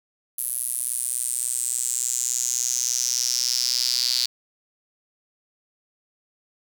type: tone with high-pass filter sweep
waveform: sawtooth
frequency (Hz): 123.47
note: B2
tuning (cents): 0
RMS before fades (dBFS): -25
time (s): 0.38-4.26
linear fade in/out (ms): 5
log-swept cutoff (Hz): 11000 to 4500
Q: 6.3
effects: none